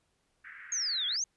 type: band-pass noise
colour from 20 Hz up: white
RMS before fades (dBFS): -48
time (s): 0.44-1.17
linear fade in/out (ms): 10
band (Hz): 1500 to 2000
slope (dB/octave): 48
type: exponential two-way sweep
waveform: sine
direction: down then up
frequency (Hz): 6645 to 3238 to 6645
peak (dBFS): -29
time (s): 0.72-1.24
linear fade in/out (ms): 2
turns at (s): 1.07
effects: pink hiss -75 dBFS RMS until 1.36 s + resampled to 24000 Hz